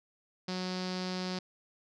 sawtooth tone with low-pass filter, 183.7 Hz, F#3, 12 cents flat, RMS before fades -36 dBFS, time 0.48-1.39 s, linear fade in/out 5 ms, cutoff 4800 Hz, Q 4.8, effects none

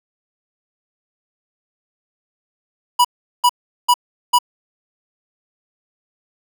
square tone bursts, 978 Hz, B5, 17 cents flat, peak -10 dBFS, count 4, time 2.99-4.388 s, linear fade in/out 10 ms, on 57 ms, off 390 ms, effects none

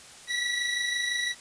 25% pulse tone pair together, 1939.1 / 1965 Hz, B6 / B6, -32 / -9 cents, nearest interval unison, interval 23 cents, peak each -24 / -30 dBFS, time 0.27-1.35 s, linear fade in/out 50 ms, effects white hiss -48 dBFS RMS until 1.4 s + resampled to 22050 Hz

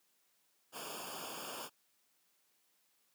pink noise with comb filter, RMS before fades -45 dBFS, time 0.72-1.7 s, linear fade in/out 50 ms, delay 0.5 ms, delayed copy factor -1, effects white hiss -75 dBFS RMS until 3.14 s + high-pass 150 Hz 12 dB/octave

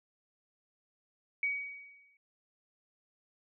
sine tone with exponential decay, 2259 Hz, C#7, 32 cents sharp, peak -27 dBFS, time 1.43-2.17 s, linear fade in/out 2 ms, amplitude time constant 160 ms, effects none

